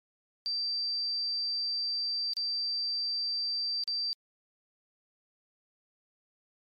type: tone with dropouts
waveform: sine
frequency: 4681 Hz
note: D8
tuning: 7 cents flat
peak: -29 dBFS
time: 0.46-4.13 s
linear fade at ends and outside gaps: 0 ms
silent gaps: 2.334-2.368 / 3.837-3.877 s
effects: MP3 64 kbps